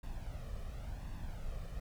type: noise with flanger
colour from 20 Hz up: brown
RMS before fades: -42 dBFS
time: 0.03-1.8 s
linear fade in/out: 5 ms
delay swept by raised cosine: 1.1 to 1.67 ms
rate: 0.93 Hz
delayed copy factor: +0.6
effects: none